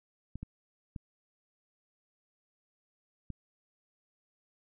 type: clicks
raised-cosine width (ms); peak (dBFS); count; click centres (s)
5; -27; 4; 0.356 / 0.43 / 0.962 / 3.303
effects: none